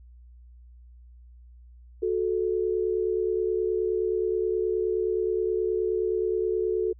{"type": "tone pair together", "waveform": "sine", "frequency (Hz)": [367.4, 436.9], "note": ["F#4", "A4"], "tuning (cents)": [-12, -12], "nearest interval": "minor third", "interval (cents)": 300, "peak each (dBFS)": -26, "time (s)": [2.02, 6.93], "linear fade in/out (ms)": 10, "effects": ["added 60 Hz sine -47 dBFS peak until 6.99 s"]}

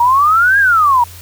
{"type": "exponential two-way sweep", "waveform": "sine", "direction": "up then down", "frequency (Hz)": [932.3, 1661.2, 932.3], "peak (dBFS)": -7, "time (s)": [0, 1.04], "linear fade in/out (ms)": 5, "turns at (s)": 0.59, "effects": ["added 87 Hz sine -34 dBFS peak until 1.21 s", "white hiss -37 dBFS RMS until 1.21 s"]}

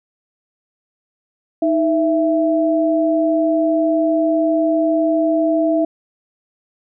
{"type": "tone pair together", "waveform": "sine", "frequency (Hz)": [315.1, 663.1], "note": ["D#4", "E5"], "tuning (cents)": [22, 10], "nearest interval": "octave + minor second", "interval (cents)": 1288, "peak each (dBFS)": -16, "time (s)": [1.62, 5.85], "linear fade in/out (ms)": 5, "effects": []}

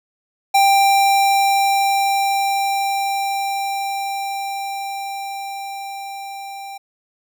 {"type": "tone with level ramp", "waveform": "square", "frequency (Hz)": 789, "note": "G5", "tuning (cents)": 11, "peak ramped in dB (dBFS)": [-11, -31], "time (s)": [0.54, 6.78], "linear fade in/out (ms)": 10, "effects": []}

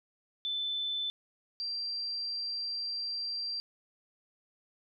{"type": "tone pair in turn", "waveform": "sine", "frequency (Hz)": [3520, 4718], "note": ["A7", "D8"], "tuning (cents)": [0, 7], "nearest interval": "perfect fourth", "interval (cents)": 507, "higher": "second", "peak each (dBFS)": [-31, -33], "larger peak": "first", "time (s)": [[0.45, 1.1], [1.6, 3.6]], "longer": "second", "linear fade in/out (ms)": 0, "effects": []}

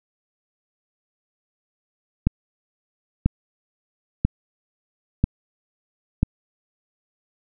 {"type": "click train", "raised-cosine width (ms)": 5, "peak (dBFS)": -4, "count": 5, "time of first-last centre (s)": [2.27, 6.23], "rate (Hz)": 1.01, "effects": []}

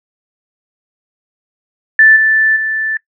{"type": "tone with level steps", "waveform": "sine", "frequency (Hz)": 1760, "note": "A6", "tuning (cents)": 0, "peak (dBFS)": [-3, -8, -14], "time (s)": [1.99, 2.97], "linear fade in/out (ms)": 2, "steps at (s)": [2.16, 2.56], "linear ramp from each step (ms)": 5, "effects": ["noise-tail reverb RT60 0.1 s tail -21 dB re dry"]}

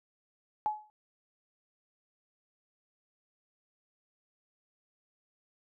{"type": "tone with exponential decay", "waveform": "sine", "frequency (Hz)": 850, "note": "G#5", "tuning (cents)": 40, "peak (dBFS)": -24, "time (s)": [0.66, 0.9], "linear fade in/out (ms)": 0, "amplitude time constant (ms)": 51, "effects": []}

